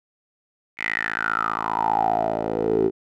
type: tone with band-pass filter sweep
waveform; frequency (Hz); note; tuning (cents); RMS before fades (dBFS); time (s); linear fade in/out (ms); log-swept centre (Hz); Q
10% pulse; 55; A1; 0; -23; 0.77-2.91; 50; 2200 to 380; 8.8
effects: none